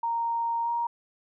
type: tone with pitch glide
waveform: sine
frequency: 929 to 939.8 Hz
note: A#5 to A#5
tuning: -6 to +14 cents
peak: -25 dBFS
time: 0.03-0.87 s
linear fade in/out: 5 ms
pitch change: +20 cents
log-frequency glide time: 0.63-0.69 s
effects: none